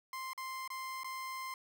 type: tone with dropouts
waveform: 30% pulse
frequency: 1046.5 Hz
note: C6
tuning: in tune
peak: -37 dBFS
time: 0.13-1.54 s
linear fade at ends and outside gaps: 2 ms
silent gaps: 0.333-0.377 / 0.677-0.702 / 1.034-1.044 s
effects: none